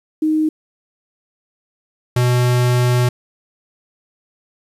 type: tone pair in turn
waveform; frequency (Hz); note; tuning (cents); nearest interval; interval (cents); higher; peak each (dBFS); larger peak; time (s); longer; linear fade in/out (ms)
sine / square; 311.1 / 123.46; D#4 / B2; 0 / 0; octave + major third; 1600; first; -13; neither; 0.22-0.49 / 2.16-3.09; second; 5
effects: resampled to 32000 Hz + 8-bit